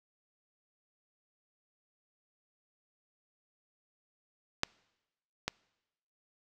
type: clicks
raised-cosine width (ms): 0.2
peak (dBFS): -10 / -14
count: 2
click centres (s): 4.634 / 5.48
effects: noise-tail reverb RT60 1.0 s tail -25 dB re dry